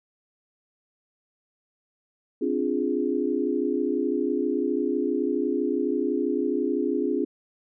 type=chord; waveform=sine; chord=D half-diminished seventh; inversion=third; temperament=equal; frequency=261.6 / 293.7 / 349.2 / 415.3 Hz; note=C4 / D4 / F4 / Ab4; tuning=0 / 0 / 0 / 0 cents; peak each=-28 dBFS; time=2.41-7.25 s; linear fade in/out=10 ms; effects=none